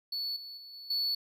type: tone with level steps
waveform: triangle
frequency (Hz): 4435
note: C#8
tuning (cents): 0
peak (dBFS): -31 / -41 / -45 / -43 / -27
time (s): 0.12-1.15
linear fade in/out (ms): 5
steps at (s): 0.36 / 0.57 / 0.73 / 0.9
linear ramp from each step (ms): 5
effects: none